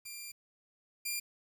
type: tone pair in turn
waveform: 10% pulse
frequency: 2383 / 2393 Hz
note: D7 / D7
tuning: +25 / +32 cents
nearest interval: unison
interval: 7 cents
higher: second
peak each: -34 / -25 dBFS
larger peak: second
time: 0.05-0.32 / 1.05-1.2 s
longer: first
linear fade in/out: 10 ms
effects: 10-bit